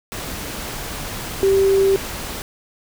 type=tone in noise; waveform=sine; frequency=389.3 Hz; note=G4; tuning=12 cents flat; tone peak=-12 dBFS; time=1.43-1.96 s; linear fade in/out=0 ms; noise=pink; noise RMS=-29 dBFS; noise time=0.12-2.42 s; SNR=+14 dB; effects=none